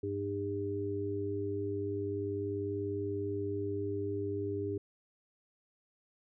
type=harmonic tone; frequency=100.4 Hz; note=G2; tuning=42 cents sharp; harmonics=1 / 3 / 4; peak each=-39 / -39 / -35 dBFS; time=0.03-4.78 s; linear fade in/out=5 ms; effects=none